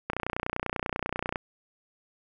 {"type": "click train", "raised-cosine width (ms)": 0.5, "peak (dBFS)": -14, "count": 39, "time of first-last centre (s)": [0.1, 1.358], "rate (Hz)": 30.2, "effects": []}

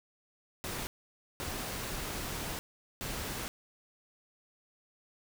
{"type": "noise bursts at uneven times", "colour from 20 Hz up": "pink", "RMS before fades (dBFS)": -38, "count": 3, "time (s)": [[0.64, 0.87], [1.4, 2.59], [3.01, 3.48]], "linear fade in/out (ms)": 0, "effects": []}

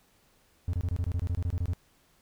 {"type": "tone bursts", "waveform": "triangle", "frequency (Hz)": 87.31, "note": "F2", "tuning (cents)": 0, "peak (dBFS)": -24, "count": 14, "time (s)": [0.68, 1.734], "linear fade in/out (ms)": 0, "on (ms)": 53, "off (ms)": 24, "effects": ["pink hiss -65 dBFS RMS until 2.21 s"]}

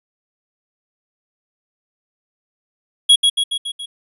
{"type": "tone with echo", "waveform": "square", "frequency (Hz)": 3322, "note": "G#7", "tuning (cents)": 0, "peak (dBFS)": -7, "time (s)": [3.09, 3.16], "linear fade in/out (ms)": 10, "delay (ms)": 140, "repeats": 5, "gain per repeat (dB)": -4, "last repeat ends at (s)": 3.86, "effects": ["resampled to 24000 Hz"]}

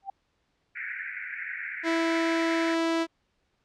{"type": "tone with exponential growth", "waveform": "sine", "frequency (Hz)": 784, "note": "G5", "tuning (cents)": 0, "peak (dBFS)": -28, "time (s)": [0.02, 0.1], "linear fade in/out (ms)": 5, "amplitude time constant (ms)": 16}
{"type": "band-pass noise", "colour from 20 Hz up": "white", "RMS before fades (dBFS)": -36, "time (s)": [0.75, 2.75], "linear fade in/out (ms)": 10, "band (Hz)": [1500, 2300], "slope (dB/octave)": 96}
{"type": "tone", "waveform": "sawtooth", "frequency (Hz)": 329.6, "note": "E4", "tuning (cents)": 0, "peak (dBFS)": -20, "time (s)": [1.83, 3.07], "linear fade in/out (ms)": 50}
{"effects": ["pink hiss -73 dBFS RMS until 3.64 s", "low-pass 5000 Hz 12 dB/octave"]}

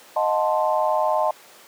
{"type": "chord", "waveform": "sine", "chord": "D# diminished seventh", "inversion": "none", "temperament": "equal with one note detuned", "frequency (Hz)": [622.3, 721.8, 880, 1046.5], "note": ["D#5", "F#5", "A5", "C6"], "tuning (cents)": [0, -43, 0, 0], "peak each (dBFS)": [-21, -25, -23, -26], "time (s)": [0.16, 1.31], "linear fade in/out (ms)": 5, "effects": ["pink hiss -47 dBFS RMS until 1.67 s", "high-pass 400 Hz 12 dB/octave"]}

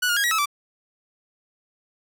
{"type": "tone with pitch steps", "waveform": "sawtooth", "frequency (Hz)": [1474, 1423, 1638, 1915, 1297, 1164], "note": ["F#6", "F6", "G#6", "A#6", "E6", "D6"], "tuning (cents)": [-7, 32, -24, 46, -28, -16], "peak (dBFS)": -16, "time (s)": [0.02, 0.458], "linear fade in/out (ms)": 10, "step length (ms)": 73, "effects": []}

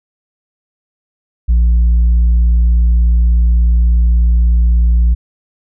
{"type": "tone", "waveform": "sine", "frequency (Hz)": 58.27, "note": "A#1", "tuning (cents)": 0, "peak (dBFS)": -4, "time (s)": [1.48, 5.15], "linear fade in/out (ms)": 20, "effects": ["tanh soft clip ceiling -6 dBFS"]}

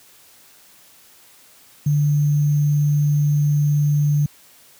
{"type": "tone with sample-and-hold", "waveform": "sine", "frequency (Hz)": 146.83, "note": "D3", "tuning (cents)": 0, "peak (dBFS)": -14, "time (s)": [1.86, 4.26], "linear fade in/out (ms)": 5, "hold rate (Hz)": 6300, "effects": ["white hiss -50 dBFS RMS until 4.79 s", "high-pass 60 Hz 12 dB/octave"]}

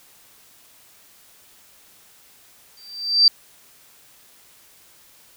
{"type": "tone with exponential growth", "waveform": "sine", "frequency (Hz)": 4676, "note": "D8", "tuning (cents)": -8, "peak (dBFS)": -7, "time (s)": [2.77, 3.28], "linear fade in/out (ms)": 2, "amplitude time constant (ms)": 110, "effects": ["white hiss -52 dBFS RMS until 5.36 s"]}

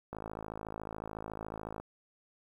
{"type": "click train", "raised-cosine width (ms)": 1, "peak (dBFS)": -26, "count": 91, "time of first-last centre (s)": [0.13, 1.8], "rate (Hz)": 53.9, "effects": ["10-bit"]}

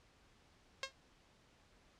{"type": "tone with exponential decay", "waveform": "5% pulse", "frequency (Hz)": 537, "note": "C5", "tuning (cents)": 45, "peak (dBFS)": -23, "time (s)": [0.83, 0.93], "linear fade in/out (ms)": 2, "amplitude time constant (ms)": 21, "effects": ["pink hiss -68 dBFS RMS until 1.99 s", "low-pass 6000 Hz 12 dB/octave"]}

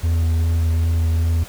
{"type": "tone with vibrato", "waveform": "triangle", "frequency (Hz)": 82.41, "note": "E2", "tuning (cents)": 0, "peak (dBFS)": -13, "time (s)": [0.03, 1.44], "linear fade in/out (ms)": 10, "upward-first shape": "sine", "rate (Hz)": 2.6, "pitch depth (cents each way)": 13, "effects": ["pink hiss -39 dBFS RMS until 1.48 s"]}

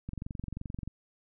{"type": "click train", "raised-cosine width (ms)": 5, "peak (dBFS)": -25, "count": 19, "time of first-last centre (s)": [0.09, 0.876], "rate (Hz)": 22.9, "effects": []}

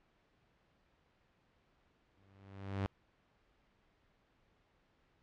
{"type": "tone with exponential growth", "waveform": "sawtooth", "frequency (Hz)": 97.9, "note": "G2", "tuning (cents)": -2, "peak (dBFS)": -28, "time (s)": [2.17, 2.86], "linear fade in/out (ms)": 0, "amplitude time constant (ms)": 150, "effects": ["pink hiss -73 dBFS RMS until 5.22 s", "low-pass 3000 Hz 12 dB/octave"]}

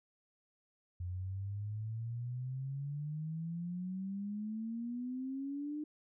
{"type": "exponential sweep", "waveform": "sine", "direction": "up", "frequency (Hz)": [88, 304.3], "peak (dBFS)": -37, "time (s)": [1, 5.84], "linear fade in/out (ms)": 5, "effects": []}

